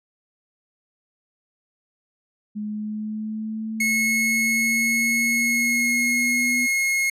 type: linear sweep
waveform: sine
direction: up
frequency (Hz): 209.9 to 246.8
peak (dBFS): -26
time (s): 2.55-6.67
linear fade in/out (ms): 20
type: tone with pitch glide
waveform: 45% pulse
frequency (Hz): 2180 to 2161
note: C#7 to C#7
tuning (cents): -29 to -45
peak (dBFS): -19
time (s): 3.8-7.1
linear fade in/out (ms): 5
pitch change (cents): -16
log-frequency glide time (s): 5.26-5.91
effects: resampled to 32000 Hz